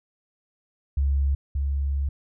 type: tone pair in turn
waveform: sine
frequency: 69.3 / 69.68 Hz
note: C#2 / C#2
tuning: 0 / +10 cents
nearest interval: unison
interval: 10 cents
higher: second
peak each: -19 / -22 dBFS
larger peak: first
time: 0.97-1.35 / 1.55-2.09 s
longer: second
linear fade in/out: 5 ms
effects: none